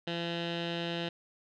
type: tone with low-pass filter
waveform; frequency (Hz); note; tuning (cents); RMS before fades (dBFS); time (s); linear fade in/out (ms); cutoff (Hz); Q
15% pulse; 170; F3; -46; -35; 0.07-1.09; 5; 3400; 6.2
effects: none